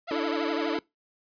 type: tone with vibrato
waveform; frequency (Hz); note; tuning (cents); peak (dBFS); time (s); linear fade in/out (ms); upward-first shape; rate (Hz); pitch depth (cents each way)
sawtooth; 622.3; D#5; 0; -29; 0.07-0.78; 20; triangle; 12; 240
type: chord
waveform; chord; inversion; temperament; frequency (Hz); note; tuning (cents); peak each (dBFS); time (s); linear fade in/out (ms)
square; D suspended second; none; just; 293.7 / 330.4 / 440.5; D4 / E4 / A4; 0 / +4 / +2; -32; 0.11-0.79; 2
effects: noise-tail reverb RT60 0.2 s tail -23 dB re dry + resampled to 11025 Hz

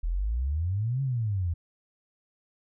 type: exponential two-way sweep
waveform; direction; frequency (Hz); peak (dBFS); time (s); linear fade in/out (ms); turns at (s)
sine; up then down; 38.89 to 138.9 to 81.2; -25; 0.03-1.54; 10; 1.02
effects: none

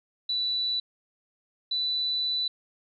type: tone pair in turn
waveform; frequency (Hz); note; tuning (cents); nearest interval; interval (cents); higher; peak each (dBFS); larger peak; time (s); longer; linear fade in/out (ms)
sine; 3961 / 3978; B7 / B7; +4 / +12; unison; 8; second; -25; neither; 0.29-0.8 / 1.71-2.48; second; 5
effects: none

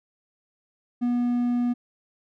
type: tone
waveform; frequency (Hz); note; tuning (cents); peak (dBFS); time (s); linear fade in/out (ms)
triangle; 242.7; B3; -30; -19; 1.01-1.74; 20
effects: none

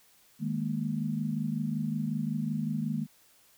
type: chord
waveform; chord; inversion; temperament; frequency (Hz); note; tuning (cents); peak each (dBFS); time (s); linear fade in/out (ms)
sine; D# suspended fourth; none; equal; 155.56 / 207.7 / 233.1; D#3 / G#3 / A#3; 0 / 0 / 0; -33; 0.39-3.07; 50
effects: white hiss -62 dBFS RMS until 3.57 s

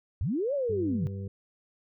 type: linear two-way sweep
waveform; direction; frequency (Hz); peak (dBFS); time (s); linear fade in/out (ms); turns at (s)
sine; up then down; 65.3 to 587 to 129.8; -26; 0.21-1.07; 0; 0.54
type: harmonic tone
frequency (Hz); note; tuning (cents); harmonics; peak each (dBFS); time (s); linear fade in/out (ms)
98; G2; 0; 1 / 2 / 4 / 5; -34 / -40 / -46 / -48; 0.69-1.28; 5
effects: none

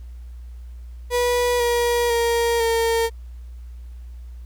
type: tone with pitch steps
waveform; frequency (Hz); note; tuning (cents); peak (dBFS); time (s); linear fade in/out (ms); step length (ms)
35% pulse; 487.6 / 477.6 / 467.7 / 458.1; B4 / A#4 / A#4 / A#4; -22 / +42 / +6 / -30; -16; 1.1-3.1; 50; 500
effects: added 60 Hz sine -34 dBFS peak until 4.45 s + pink hiss -61 dBFS RMS until 4.45 s

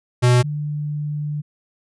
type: tone pair in turn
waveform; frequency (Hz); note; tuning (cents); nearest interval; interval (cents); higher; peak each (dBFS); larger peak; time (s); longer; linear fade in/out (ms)
square / sine; 123.4 / 148.47; B2 / D3; -1 / +19; minor third; 320; second; -12 / -22; first; 0.22-0.43 / 0.43-1.42; second; 20
effects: resampled to 24000 Hz

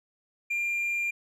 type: tone with hard clipping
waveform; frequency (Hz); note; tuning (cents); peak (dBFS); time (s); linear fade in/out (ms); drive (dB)
sine; 2392; D7; +31; -27; 0.5-1.11; 10; 2
effects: none

